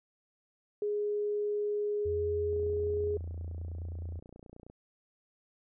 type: tone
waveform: sine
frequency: 415.3 Hz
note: G#4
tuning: in tune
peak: -29 dBFS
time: 0.82-3.17 s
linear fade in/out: 2 ms
type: tone with pitch glide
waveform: sine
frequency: 83.3 to 83.88 Hz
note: E2 to E2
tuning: +19 to +31 cents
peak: -36 dBFS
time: 2.05-4.2 s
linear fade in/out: 10 ms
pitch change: +12 cents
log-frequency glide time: 3.45-3.96 s
type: click train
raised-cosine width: 2 ms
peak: -37 dBFS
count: 65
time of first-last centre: 2.53-4.699 s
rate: 29.5 Hz
effects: none